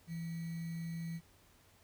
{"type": "tone with sample-and-hold", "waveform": "sine", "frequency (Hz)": 166.1, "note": "E3", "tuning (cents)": 13, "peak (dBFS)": -38, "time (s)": [0.07, 1.21], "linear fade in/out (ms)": 50, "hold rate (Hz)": 2100, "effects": ["added 93 Hz sine -70 dBFS peak until 1.83 s", "pink hiss -66 dBFS RMS until 1.83 s"]}